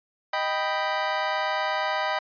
25% pulse chord, Eb augmented, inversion none, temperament equal, 622.3 / 784 / 987.8 Hz, Eb5 / G5 / B5, 0 / 0 / 0 cents, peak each -25 dBFS, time 0.33-2.19 s, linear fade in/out 5 ms, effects resampled to 11025 Hz

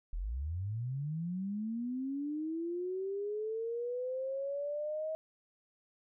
sine linear sweep, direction up, 36.47 to 637 Hz, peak -34 dBFS, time 0.13-5.15 s, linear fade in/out 0 ms, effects none

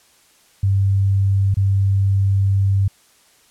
sine tone with dropouts, 98 Hz, G2, in tune, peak -13 dBFS, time 0.63-2.88 s, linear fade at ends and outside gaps 5 ms, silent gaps 1.543-1.569 s, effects white hiss -54 dBFS RMS until 3.5 s + low-pass 11000 Hz 12 dB/octave

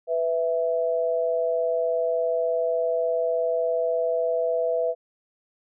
sine tone pair together, 495.9 / 659.3 Hz, B4 / E5, +7 / 0 cents, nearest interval perfect fourth, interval 493 cents, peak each -24 dBFS, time 0.07-4.95 s, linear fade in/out 50 ms, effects none

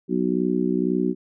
harmonic tone, 62 Hz, B1, 7 cents sharp, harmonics 3 / 4 / 5 / 6, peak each -25 / -25 / -25 / -25 dBFS, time 0.08-1.15 s, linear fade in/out 50 ms, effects none

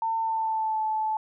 sine tone with pitch glide, 901 to 869.8 Hz, A5 to A5, +41 to -20 cents, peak -24 dBFS, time 0.02-1.17 s, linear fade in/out 2 ms, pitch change -61 cents, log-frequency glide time 0.17-0.82 s, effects none

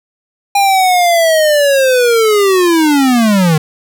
square linear sweep, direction down, 809 to 150 Hz, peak -8 dBFS, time 0.55-3.58 s, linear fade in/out 5 ms, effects none

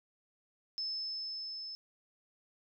sine tone with level ramp, 5240 Hz, E8, 11 cents flat, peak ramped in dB -34 to -41 dBFS, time 0.78-1.75 s, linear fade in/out 0 ms, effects none

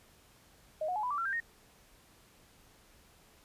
sine tone with pitch steps, 622.3 / 727.3 / 850.1 / 993.6 / 1161.3 / 1357.2 / 1586.3 / 1854.1 Hz, D#5 / F#5 / G#5 / B5 / D6 / F6 / G6 / A#6, 0 / -30 / +40 / +10 / -20 / -50 / +20 / -10 cents, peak -31 dBFS, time 0.81-1.402 s, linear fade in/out 5 ms, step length 74 ms, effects pink hiss -62 dBFS RMS until 3.44 s + resampled to 32000 Hz

